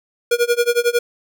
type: tone with tremolo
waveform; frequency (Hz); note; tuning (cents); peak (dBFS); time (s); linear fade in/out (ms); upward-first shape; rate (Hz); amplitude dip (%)
square; 477.9; A#4; +43; -12; 0.31-0.99; 5; sine; 11; 95
effects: none